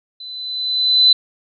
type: tone with level ramp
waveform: sine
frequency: 4015 Hz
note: B7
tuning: 28 cents sharp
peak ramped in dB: -31 to -6 dBFS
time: 0.2-1.13 s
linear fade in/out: 5 ms
effects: none

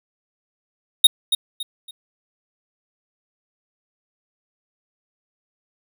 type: tone with echo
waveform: square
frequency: 3729 Hz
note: A#7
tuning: in tune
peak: -6 dBFS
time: 1.04-1.07 s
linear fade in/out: 5 ms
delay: 280 ms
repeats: 3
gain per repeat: -10 dB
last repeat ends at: 1.91 s
effects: none

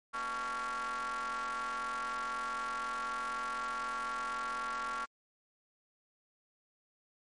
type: ring-modulated tone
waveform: 45% pulse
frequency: 127.2 Hz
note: C3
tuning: 48 cents flat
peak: -32 dBFS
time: 0.13-5.06 s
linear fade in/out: 20 ms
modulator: 1250 Hz
effects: MP3 48 kbps

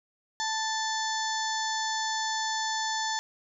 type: harmonic tone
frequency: 880 Hz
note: A5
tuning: in tune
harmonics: 1 / 2 / 4 / 5 / 6 / 7 / 8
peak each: -31 / -34 / -37 / -38 / -39 / -39 / -40 dBFS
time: 0.4-3.19 s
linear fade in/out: 0 ms
effects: none

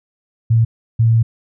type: tone pair in turn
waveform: sine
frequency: 114 / 114 Hz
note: A#2 / A#2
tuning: -38 / -38 cents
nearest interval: unison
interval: 0 cents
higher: neither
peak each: -9 dBFS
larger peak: neither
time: 0.5-0.65 / 0.99-1.23 s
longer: second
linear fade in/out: 10 ms
effects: none

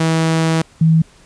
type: tone pair in turn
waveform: sawtooth / sine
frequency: 162 / 161.22 Hz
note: E3 / E3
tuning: -30 / -38 cents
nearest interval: unison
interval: 8 cents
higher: first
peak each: -9 / -8 dBFS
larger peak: second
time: 0-0.62 / 0.81-1.02 s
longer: first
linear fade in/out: 5 ms
effects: pink hiss -48 dBFS RMS until 1.25 s + resampled to 22050 Hz

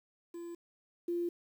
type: tone pair in turn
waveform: triangle / sine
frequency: 342 / 346 Hz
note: F4 / F4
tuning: -36 / -16 cents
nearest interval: unison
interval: 20 cents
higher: second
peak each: -39 / -31 dBFS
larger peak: second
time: 0.34-0.55 / 1.08-1.29 s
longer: neither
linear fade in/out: 5 ms
effects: 10-bit

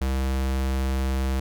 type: tone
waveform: square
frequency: 66.1 Hz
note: C2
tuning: 18 cents sharp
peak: -23 dBFS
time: 0.01-1.4 s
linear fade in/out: 5 ms
effects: none

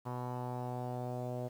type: tone with low-pass filter sweep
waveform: sawtooth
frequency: 124.1 Hz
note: B2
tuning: 9 cents sharp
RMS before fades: -39 dBFS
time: 0.05-1.49 s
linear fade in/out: 20 ms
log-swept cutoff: 990 to 620 Hz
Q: 3.7
effects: 10-bit

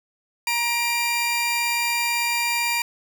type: tone pair together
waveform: sawtooth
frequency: 944 / 2379 Hz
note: A#5 / D7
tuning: +22 / +22 cents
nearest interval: octave + major third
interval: 1600 cents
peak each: -22 / -19 dBFS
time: 0.47-2.82 s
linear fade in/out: 2 ms
effects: none

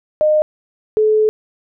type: tone pair in turn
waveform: sine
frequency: 612 / 430.8 Hz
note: D#5 / A4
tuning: -29 / -37 cents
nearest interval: tritone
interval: 608 cents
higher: first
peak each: -10 dBFS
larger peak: neither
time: 0.21-0.42 / 0.97-1.29 s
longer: second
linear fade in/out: 0 ms
effects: none

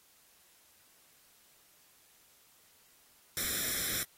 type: noise with comb filter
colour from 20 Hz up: white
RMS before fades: -34 dBFS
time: 3.37-4.03 s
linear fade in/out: 0 ms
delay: 0.54 ms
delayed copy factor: +0.9
effects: white hiss -64 dBFS RMS until 4.17 s + AAC 48 kbps

